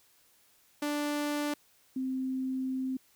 sawtooth / sine tone pair in turn, 293.7 / 261 Hz, D4 / C4, 0 / -4 cents, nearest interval major second, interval 204 cents, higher first, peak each -26 / -30 dBFS, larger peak first, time 0.82-1.54 / 1.96-2.97 s, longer second, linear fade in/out 5 ms, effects white hiss -65 dBFS RMS until 3.15 s

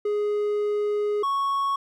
triangle tone pair in turn, 416 / 1107.1 Hz, G#4 / C#6, +3 / -3 cents, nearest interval octave + perfect fourth, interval 1694 cents, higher second, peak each -20 dBFS, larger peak neither, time 0.05-1.23 / 1.23-1.76 s, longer first, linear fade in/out 5 ms, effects none

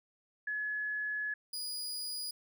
sine / sawtooth tone pair in turn, 1700 / 4909 Hz, G#6 / D#8, +40 / -24 cents, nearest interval octave + tritone, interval 1836 cents, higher second, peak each -33 / -34 dBFS, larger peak first, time 0.47-1.34 / 1.53-2.31 s, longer first, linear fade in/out 5 ms, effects none

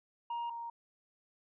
triangle / sine tone pair in turn, 941 / 934 Hz, A#5 / A#5, +16 / +3 cents, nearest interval unison, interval 13 cents, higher first, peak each -33 / -39 dBFS, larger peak first, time 0.3-0.5 / 0.5-0.7 s, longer neither, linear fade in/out 5 ms, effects resampled to 8000 Hz

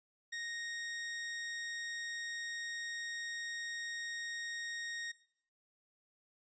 sawtooth tone, 1864.7 Hz, A#6, in tune, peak -36 dBFS, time 0.32-5.12 s, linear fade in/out 10 ms, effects noise-tail reverb RT60 0.6 s tail -18 dB re dry + resampled to 16000 Hz

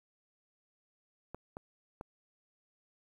clicks, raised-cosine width 1 ms, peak -28 dBFS, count 3, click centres 1.346 / 1.569 / 2.011 s, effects 10-bit

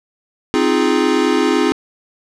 square chord, F minor seventh, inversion second, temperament equal, 261.6 / 311.1 / 349.2 / 415.3 Hz, C4 / Eb4 / F4 / Ab4, 0 / 0 / 0 / 0 cents, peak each -19 dBFS, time 0.54-1.72 s, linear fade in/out 0 ms, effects low-pass 6000 Hz 12 dB/octave

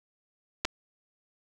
clicks, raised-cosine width 0.2 ms, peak -11 dBFS, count 2, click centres 0.649 / 0.652 s, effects none

